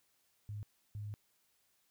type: tone bursts at uneven times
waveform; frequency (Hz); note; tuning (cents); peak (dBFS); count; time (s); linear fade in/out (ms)
sine; 104.1; G#2; +5; -40; 2; 0.49-0.63 / 0.95-1.14; 0
effects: white hiss -75 dBFS RMS until 1.9 s